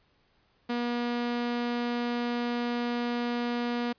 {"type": "tone", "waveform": "sawtooth", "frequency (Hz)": 240, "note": "B3", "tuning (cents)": -49, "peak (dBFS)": -24, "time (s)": [0.69, 3.93], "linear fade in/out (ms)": 10, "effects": ["pink hiss -68 dBFS RMS until 3.98 s", "resampled to 11025 Hz"]}